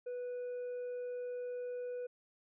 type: tone with hard clipping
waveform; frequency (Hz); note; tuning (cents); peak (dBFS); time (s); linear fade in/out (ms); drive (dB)
sine; 492.6; B4; -5; -39; 0.06-2.07; 10; 2
effects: resampled to 8000 Hz